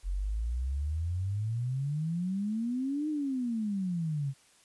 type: exponential two-way sweep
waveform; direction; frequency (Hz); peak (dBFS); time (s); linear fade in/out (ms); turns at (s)
sine; up then down; 43.65 to 310.2 to 133.1; -29; 0.03-4.34; 50; 3.09
effects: white hiss -62 dBFS RMS until 4.64 s + resampled to 24000 Hz